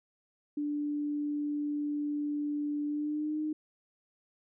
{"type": "tone with pitch glide", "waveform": "sine", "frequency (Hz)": [293.7, 306.7], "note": ["D4", "D#4"], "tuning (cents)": [0, -25], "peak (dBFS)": -30, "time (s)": [0.57, 3.53], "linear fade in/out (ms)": 5, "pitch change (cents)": 75, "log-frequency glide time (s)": [2.86, 3.4], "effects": []}